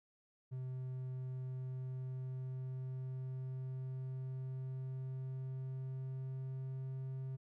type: tone with pitch glide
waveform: triangle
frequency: 128.9 to 131.99 Hz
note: C3 to C3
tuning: -26 to +16 cents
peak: -38 dBFS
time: 0.51-7.37 s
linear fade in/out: 20 ms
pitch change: +42 cents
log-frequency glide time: 1.06-6.92 s
effects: none